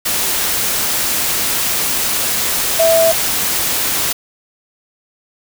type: tone in noise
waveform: sine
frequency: 657 Hz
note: E5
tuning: 6 cents flat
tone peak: -9 dBFS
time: 2.79-3.12 s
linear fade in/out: 10 ms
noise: white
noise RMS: -17 dBFS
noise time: 0.05-4.13 s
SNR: +5 dB
effects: none